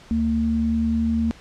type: tone pair together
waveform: sine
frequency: 76 / 227.7 Hz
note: D#2 / A#3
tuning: -40 / -40 cents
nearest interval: octave + perfect fifth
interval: 1900 cents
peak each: -26 / -19 dBFS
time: 0.11-1.31 s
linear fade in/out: 0 ms
effects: pink hiss -47 dBFS RMS until 1.4 s + low-pass 6000 Hz 12 dB/octave